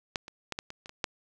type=clicks; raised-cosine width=0.2 ms; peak=-12 / -26 / -16 / -16 / -24 / -27 / -27 / -11 dBFS; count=8; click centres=0.158 / 0.281 / 0.523 / 0.589 / 0.704 / 0.859 / 0.894 / 1.042 s; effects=none